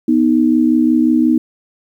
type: tone pair together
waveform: sine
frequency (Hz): 246.5 / 312.1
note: B3 / D#4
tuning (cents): -3 / +5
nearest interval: major third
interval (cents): 408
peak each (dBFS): -12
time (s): 0.08-1.38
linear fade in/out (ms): 5
effects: 8-bit